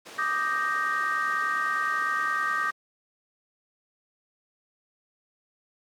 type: band-pass noise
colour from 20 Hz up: pink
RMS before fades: -45 dBFS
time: 0.05-2.72 s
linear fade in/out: 20 ms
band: 330 to 8000 Hz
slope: 12 dB/octave
type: chord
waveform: sine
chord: Eb major seventh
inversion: third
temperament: equal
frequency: 1174.7 / 1244.5 / 1568 / 1864.7 Hz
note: D6 / Eb6 / G6 / Bb6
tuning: 0 / 0 / 0 / 0 cents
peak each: -30 dBFS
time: 0.18-2.71 s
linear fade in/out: 10 ms
effects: none